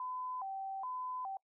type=tone with vibrato; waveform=sine; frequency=885 Hz; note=A5; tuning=10 cents sharp; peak=-38 dBFS; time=0-1.37 s; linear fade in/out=2 ms; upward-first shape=square; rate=1.2 Hz; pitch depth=230 cents each way; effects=noise-tail reverb RT60 0.1 s tail -24 dB re dry